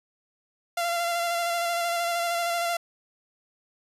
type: tone with vibrato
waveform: sawtooth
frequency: 687 Hz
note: F5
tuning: 29 cents flat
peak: -21 dBFS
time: 0.77-2.77 s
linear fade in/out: 5 ms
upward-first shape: square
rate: 13 Hz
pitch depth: 17 cents each way
effects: resampled to 32000 Hz